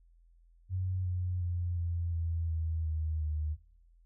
sine tone with pitch steps, 92.6 / 90.12 / 87.71 / 85.36 / 83.07 / 80.85 / 78.68 / 76.57 Hz, F#2 / F#2 / F2 / F2 / E2 / E2 / D#2 / D#2, +2 / -45 / +8 / -39 / +14 / -33 / +20 / -27 cents, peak -30 dBFS, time 0.69-3.57 s, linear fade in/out 50 ms, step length 360 ms, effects noise-tail reverb RT60 0.8 s tail -25 dB re dry + added 42 Hz sine -59 dBFS peak until 4.05 s

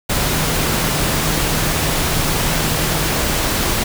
sine tone in noise, 155.56 Hz, D#3, in tune, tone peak -25 dBFS, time 0.25-3.14 s, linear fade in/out 10 ms, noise pink, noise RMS -18 dBFS, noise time 0.09-3.84 s, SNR -10 dB, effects none

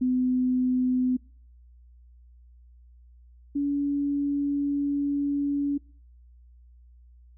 sine tone pair in turn, 253.5 / 284.5 Hz, B3 / C#4, +45 / +45 cents, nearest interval major second, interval 200 cents, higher second, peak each -21 / -23 dBFS, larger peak first, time 0.01-1.17 / 3.55-5.78 s, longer second, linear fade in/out 10 ms, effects noise-tail reverb RT60 0.5 s tail -26 dB re dry + added 60 Hz sine -50 dBFS peak until 7.37 s

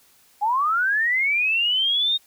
sine linear sweep, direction up, 798 to 3729 Hz, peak -18 dBFS, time 0.41-2.18 s, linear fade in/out 20 ms, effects white hiss -57 dBFS RMS until 2.26 s

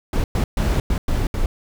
brown noise bursts at uneven times, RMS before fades -19 dBFS, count 6, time 0.13-0.24 / 0.35-0.44 / 0.57-0.8 / 0.9-0.98 / 1.08-1.27 / 1.34-1.46 s, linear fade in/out 2 ms, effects none

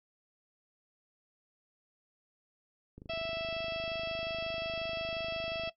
click train, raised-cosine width 3 ms, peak -35 dBFS, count 70, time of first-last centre 2.98-5.675 s, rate 25.6 Hz
harmonic tone, 659.3 Hz, E5, in tune, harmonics 1 / 2 / 3 / 4 / 5 / 6 / 7 / 8, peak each -35 / -47 / -51 / -41 / -43 / -55 / -50 / -51 dBFS, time 3.09-5.7 s, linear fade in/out 10 ms
effects noise-tail reverb RT60 0.1 s tail -17 dB re dry

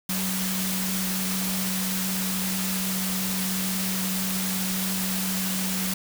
sine tone in noise, 188.3 Hz, F#3, 31 cents sharp, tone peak -28 dBFS, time 0.09-5.94 s, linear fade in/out 5 ms, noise white, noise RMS -29 dBFS, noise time 0.09-5.94 s, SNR -2 dB, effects none

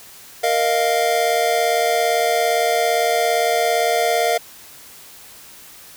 square chord, Bb suspended fourth, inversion none, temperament just, 466.2 / 621.6 / 699.2 Hz, Bb4 / Eb5 / F5, 0 / -2 / +2 cents, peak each -22 / -23 / -19 dBFS, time 0.43-4.38 s, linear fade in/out 10 ms, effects white hiss -42 dBFS RMS until 5.96 s

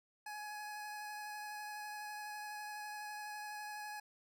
25% pulse tone with vibrato, 840 Hz, G#5, 19 cents sharp, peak -40 dBFS, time 0.26-4 s, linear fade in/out 5 ms, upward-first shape sine, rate 12 Hz, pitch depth 12 cents each way, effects none

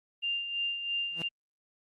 sine tone with tremolo, 2794 Hz, F7, in tune, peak -28 dBFS, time 0.22-1.29 s, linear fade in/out 20 ms, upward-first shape sine, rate 3 Hz, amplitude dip 55%
sawtooth tone with exponential growth, 166.2 Hz, E3, 15 cents sharp, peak -31 dBFS, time 1.1-1.22 s, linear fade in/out 2 ms, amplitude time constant 25 ms
effects Opus 24 kbps

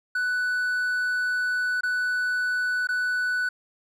triangle tone with dropouts, 1488 Hz, F#6, 9 cents sharp, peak -21 dBFS, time 0.15-3.49 s, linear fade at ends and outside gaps 5 ms, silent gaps 1.809-1.833 / 2.872-2.888 s, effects none

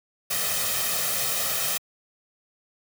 white noise with comb filter, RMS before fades -26 dBFS, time 0.3-1.78 s, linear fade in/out 10 ms, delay 1.6 ms, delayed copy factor +0.7, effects high-pass 100 Hz 12 dB/octave

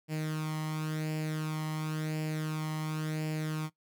sawtooth tone with flanger, 155.56 Hz, D#3, in tune, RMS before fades -34 dBFS, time 0.08-3.7 s, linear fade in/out 50 ms, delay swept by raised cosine 0.4 to 0.99 ms, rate 0.94 Hz, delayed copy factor +0.6, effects noise-tail reverb RT60 0.1 s tail -18 dB re dry

